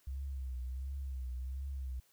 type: tone with vibrato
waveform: sine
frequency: 65.41 Hz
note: C2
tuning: in tune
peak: -37 dBFS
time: 0.07-2 s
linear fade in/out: 5 ms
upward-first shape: triangle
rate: 1.4 Hz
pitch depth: 100 cents each way
effects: white hiss -70 dBFS RMS until 2.12 s